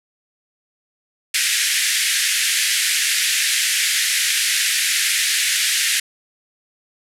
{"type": "band-pass noise", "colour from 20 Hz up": "pink", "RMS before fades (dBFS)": -19, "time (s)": [1.34, 6], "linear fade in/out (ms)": 5, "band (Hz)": [1700, 12000], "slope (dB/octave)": 48, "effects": []}